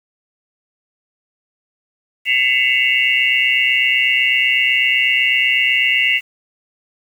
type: tone cluster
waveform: sine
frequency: 2017 / 2211 / 2694 / 2822 Hz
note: B6 / C#7 / E7 / F7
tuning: +36 / -5 / +37 / +17 cents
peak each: -18 dBFS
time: 2.25-6.21 s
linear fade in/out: 50 ms
effects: 7-bit